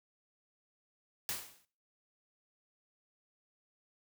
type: noise with exponential decay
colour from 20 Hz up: white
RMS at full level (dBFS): -34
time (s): 1.29-1.65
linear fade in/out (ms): 0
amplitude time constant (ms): 78
effects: noise-tail reverb RT60 0.4 s tail -18 dB re dry